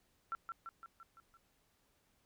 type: tone with echo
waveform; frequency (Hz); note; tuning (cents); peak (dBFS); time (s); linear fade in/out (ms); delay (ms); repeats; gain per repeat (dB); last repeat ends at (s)
sine; 1351; E6; +42; -36; 0.32-0.35; 0; 170; 6; -4; 1.37
effects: pink hiss -75 dBFS RMS until 2.25 s